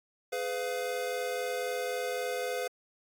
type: chord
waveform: square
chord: F diminished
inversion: first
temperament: just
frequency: 419.1 / 502.9 / 698.5 Hz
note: Ab4 / Cb5 / F5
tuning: +16 / +31 / 0 cents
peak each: -39 / -34 / -39 dBFS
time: 0.32-2.68 s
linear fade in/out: 10 ms
effects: AAC 64 kbps